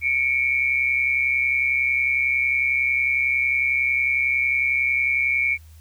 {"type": "tone pair together", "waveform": "sine", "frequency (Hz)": [2211, 2342], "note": ["C#7", "D7"], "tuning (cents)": [-5, -5], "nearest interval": "minor second", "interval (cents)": 100, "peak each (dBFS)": -21, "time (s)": [0.01, 5.58], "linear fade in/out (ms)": 50, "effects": ["added 79 Hz sine -43 dBFS peak until 5.8 s", "white hiss -57 dBFS RMS until 5.8 s"]}